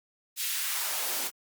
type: noise with high-pass filter sweep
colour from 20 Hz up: white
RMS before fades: -31 dBFS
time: 0.36-1.31 s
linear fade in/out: 50 ms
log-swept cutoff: 2900 to 250 Hz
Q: 1.1
effects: Opus 48 kbps